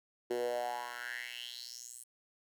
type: tone with high-pass filter sweep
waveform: 10% pulse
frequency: 121.1 Hz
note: B2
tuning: 34 cents flat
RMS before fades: -40 dBFS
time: 0.3-2.04 s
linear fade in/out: 10 ms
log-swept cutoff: 370 to 9400 Hz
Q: 5.2
effects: none